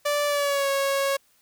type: tone with pitch glide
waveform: sawtooth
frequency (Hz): 584 to 551.2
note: D5 to C#5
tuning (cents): -10 to -10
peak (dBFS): -18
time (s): 0.05-1.17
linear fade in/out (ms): 10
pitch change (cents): -100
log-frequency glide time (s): 0.26-0.69
effects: white hiss -63 dBFS RMS until 1.41 s